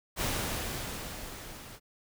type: noise with level ramp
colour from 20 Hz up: pink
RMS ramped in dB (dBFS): -30 to -48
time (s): 0.16-1.8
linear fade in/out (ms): 50
effects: none